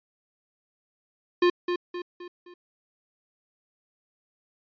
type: tone with echo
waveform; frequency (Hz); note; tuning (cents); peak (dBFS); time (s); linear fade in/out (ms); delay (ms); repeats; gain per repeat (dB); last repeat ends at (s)
square; 353.6; F4; +22; -18; 1.42-1.5; 5; 260; 4; -7; 2.54
effects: resampled to 11025 Hz